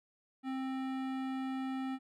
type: tone with hard clipping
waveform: sine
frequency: 263.6 Hz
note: C4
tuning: 13 cents sharp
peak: -37 dBFS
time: 0.43-1.99 s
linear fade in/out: 50 ms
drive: 17 dB
effects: none